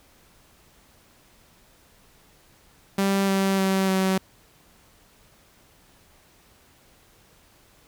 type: tone with pitch steps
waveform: sawtooth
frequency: 196 / 193.86 / 191.74 / 189.65 Hz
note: G3 / G3 / G3 / F#3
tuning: 0 / -19 / -38 / +43 cents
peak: -16 dBFS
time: 2.98-4.18 s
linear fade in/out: 5 ms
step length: 300 ms
effects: pink hiss -57 dBFS RMS until 7.87 s

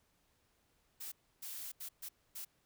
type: noise bursts at uneven times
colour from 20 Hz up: blue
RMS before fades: -45 dBFS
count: 5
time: 1-1.12 / 1.42-1.72 / 1.8-1.89 / 2.02-2.09 / 2.35-2.45 s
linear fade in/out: 10 ms
effects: pink hiss -75 dBFS RMS until 2.65 s

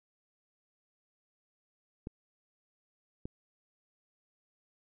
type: clicks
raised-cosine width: 3 ms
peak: -26 dBFS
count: 2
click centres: 2.071 / 3.255 s
effects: none

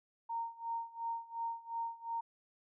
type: tone with tremolo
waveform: sine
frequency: 923 Hz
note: A#5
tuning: 17 cents flat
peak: -34 dBFS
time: 0.29-2.21 s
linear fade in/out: 10 ms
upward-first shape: sine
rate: 2.8 Hz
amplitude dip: 90%
effects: none

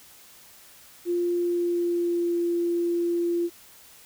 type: tone with pitch glide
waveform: sine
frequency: 349.2 to 344 Hz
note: F4 to F4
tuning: 0 to -26 cents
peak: -22 dBFS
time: 1.05-3.5 s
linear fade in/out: 50 ms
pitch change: -26 cents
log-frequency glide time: 1.36-2.39 s
effects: white hiss -51 dBFS RMS until 4.05 s

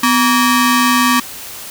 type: ring-modulated tone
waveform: sawtooth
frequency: 698.5 Hz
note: F5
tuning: in tune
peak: -3 dBFS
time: 0.03-1.2 s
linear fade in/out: 5 ms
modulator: 449 Hz
effects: white hiss -30 dBFS RMS until 1.7 s

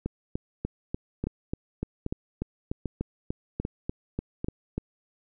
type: two click trains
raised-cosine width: 3 ms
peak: -16 / -17 dBFS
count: 17 / 5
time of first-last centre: 0.06-4.78 / 1.27-4.445 s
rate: 3.39 / 1.26 Hz
effects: none

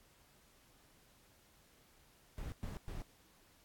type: noise bursts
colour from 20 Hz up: brown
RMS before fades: -43 dBFS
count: 3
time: 2.38-3.02 s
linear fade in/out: 0 ms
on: 140 ms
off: 110 ms
effects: pink hiss -67 dBFS RMS until 3.64 s + AAC 64 kbps

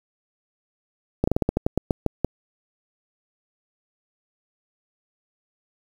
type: slowing click train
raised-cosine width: 2 ms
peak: -6 dBFS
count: 12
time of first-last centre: 1.24-2.246 s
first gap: 35 ms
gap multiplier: 1.18
effects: 7-bit

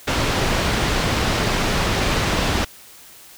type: low-pass noise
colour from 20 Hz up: pink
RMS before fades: -20 dBFS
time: 0.07-2.65 s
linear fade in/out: 10 ms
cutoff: 5100 Hz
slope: 12 dB/octave
effects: white hiss -44 dBFS RMS until 3.37 s

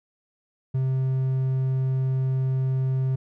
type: tone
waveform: triangle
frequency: 131.5 Hz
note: C3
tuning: 9 cents sharp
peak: -19 dBFS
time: 0.74-3.16 s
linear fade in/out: 10 ms
effects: none

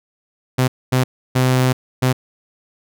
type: tone bursts at uneven times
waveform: sawtooth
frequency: 128.3 Hz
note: C3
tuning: 34 cents flat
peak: -9 dBFS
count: 4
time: 0.58-0.68 / 0.92-1.04 / 1.35-1.73 / 2.02-2.13 s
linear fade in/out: 10 ms
effects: none

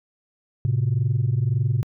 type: tone pair together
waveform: sine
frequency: 110 / 131.79 Hz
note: A2 / C3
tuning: 0 / +13 cents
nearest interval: minor third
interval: 313 cents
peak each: -20 dBFS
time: 0.65-1.83 s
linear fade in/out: 0 ms
effects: tanh soft clip ceiling -14 dBFS

